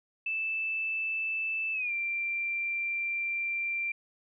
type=tone with pitch glide; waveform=sine; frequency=2637 to 2363 Hz; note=E7 to D7; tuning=0 to +10 cents; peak=-29 dBFS; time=0.26-3.92 s; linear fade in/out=5 ms; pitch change=-190 cents; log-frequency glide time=1.73-1.92 s; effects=none